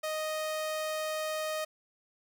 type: tone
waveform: sawtooth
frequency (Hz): 622.3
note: D#5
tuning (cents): 0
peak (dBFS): -28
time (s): 0.03-1.65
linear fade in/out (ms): 10
effects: none